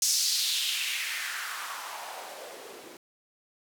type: noise with band-pass filter sweep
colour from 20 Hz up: blue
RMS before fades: -32 dBFS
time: 0.02-2.97 s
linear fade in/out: 2 ms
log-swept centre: 6000 to 320 Hz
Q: 2.6
effects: none